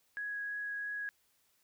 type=tone with vibrato; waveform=sine; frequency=1663 Hz; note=G#6; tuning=2 cents sharp; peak=-36 dBFS; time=0.17-1.09 s; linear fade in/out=0 ms; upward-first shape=triangle; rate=3 Hz; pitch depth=8 cents each way; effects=white hiss -73 dBFS RMS until 1.63 s